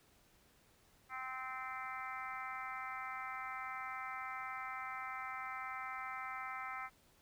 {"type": "harmonic tone", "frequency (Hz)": 259.5, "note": "C4", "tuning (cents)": -14, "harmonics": [3, 4, 5, 6, 7, 8, 9], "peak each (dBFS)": [-49, -50, -45, -54, -54, -48, -54], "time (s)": [1.09, 6.9], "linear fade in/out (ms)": 50, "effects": ["pink hiss -69 dBFS RMS until 7.21 s"]}